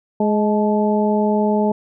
harmonic tone with a mistuned harmonic, 210 Hz, G#3, 19 cents sharp, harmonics 1 / 2 / 3 / 4, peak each -17 / -20 / -22 / -23 dBFS, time 0.2-1.72 s, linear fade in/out 5 ms, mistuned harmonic 4, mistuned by +48 cents, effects none

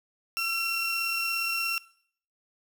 30% pulse tone pair together, 1344 / 2725 Hz, E6 / F7, +33 / -43 cents, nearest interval octave, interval 1224 cents, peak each -32 / -25 dBFS, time 0.37-1.78 s, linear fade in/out 0 ms, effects noise-tail reverb RT60 0.6 s tail -20 dB re dry

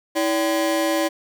35% pulse ring-modulated tone, 448.8 Hz, A4, 34 cents sharp, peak -14 dBFS, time 0.15-1.09 s, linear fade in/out 20 ms, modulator 125 Hz, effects none

